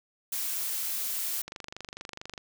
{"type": "noise", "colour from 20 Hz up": "blue", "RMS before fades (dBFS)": -32, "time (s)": [0.32, 1.42], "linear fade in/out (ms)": 5}
{"type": "click train", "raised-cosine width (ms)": 0.2, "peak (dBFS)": -22, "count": 23, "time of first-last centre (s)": [1.48, 2.378], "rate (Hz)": 24.5}
{"effects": []}